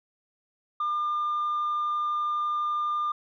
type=tone; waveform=sine; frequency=1202 Hz; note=D6; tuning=40 cents sharp; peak=-23 dBFS; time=0.8-3.12 s; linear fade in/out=5 ms; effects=tanh soft clip ceiling -23 dBFS